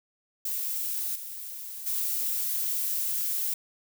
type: noise with level steps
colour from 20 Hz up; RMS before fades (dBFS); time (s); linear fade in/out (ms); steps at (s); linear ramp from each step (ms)
violet; -31 / -39 / -29; 0.45-3.54; 5; 1.15 / 1.86; 10
effects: none